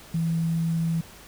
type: tone with quantisation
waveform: sine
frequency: 164.81 Hz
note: E3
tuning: in tune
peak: -22 dBFS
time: 0.14-1.01 s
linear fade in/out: 5 ms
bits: 8
effects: pink hiss -47 dBFS RMS until 1.27 s